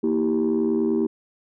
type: chord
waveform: sine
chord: E diminished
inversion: second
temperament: equal with one note detuned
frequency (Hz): 233.1 / 322.3 / 392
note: Bb3 / E4 / G4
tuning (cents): 0 / -39 / 0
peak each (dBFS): -22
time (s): 0.03-1.07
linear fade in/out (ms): 10
effects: tanh soft clip ceiling -14 dBFS